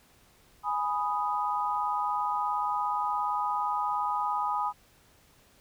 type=chord; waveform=sine; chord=G# minor; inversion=none; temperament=equal; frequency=830.6 / 987.8 / 1244.5 Hz; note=G#5 / B5 / D#6; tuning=0 / 0 / 0 cents; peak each=-31 dBFS; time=0.63-4.73 s; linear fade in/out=50 ms; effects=pink hiss -61 dBFS RMS until 5.6 s